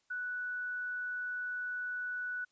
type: tone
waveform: sine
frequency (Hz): 1480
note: F#6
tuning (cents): 0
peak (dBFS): -35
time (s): 0.1-2.45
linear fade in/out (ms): 10
effects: white hiss -75 dBFS RMS until 2.51 s + resampled to 16000 Hz